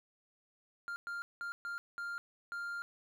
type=tone bursts at uneven times; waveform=triangle; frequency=1398 Hz; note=F6; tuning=1 cent sharp; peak=-36 dBFS; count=6; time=0.88-0.96 / 1.07-1.22 / 1.41-1.52 / 1.65-1.78 / 1.98-2.18 / 2.52-2.82 s; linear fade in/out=0 ms; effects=none